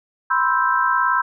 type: chord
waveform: sine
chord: C major seventh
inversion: third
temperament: equal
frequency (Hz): 987.8 / 1046.5 / 1318.5 / 1568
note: B5 / C6 / E6 / G6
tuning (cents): 0 / 0 / 0 / 0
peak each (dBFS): -21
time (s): 0.3-1.22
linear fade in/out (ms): 10
effects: none